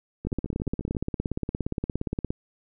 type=two click trains; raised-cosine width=3 ms; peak=-22 / -14 dBFS; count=11 / 36; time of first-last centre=0.25-0.949 / 0.27-2.305 s; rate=14.3 / 17.2 Hz; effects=none